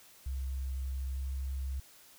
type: tone with pitch glide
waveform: sine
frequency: 66 to 66.69 Hz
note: C2 to C2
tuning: +16 to +34 cents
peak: -33 dBFS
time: 0.26-1.8 s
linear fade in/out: 5 ms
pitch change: +18 cents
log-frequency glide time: 1.12-1.18 s
effects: white hiss -58 dBFS RMS until 2.18 s